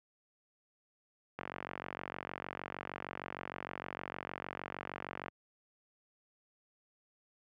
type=click train; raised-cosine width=0.5 ms; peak=-24 dBFS; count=182; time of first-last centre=1.39-5.282 s; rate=46.5 Hz; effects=high-pass 100 Hz 12 dB/octave